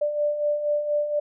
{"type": "beating tone pair", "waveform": "sine", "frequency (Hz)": [587.3, 591.5], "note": ["D5", "D5"], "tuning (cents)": [0, 12], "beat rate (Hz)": 4.2, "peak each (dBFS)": [-30, -22], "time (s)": [0.01, 1.2], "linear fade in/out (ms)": 10, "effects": []}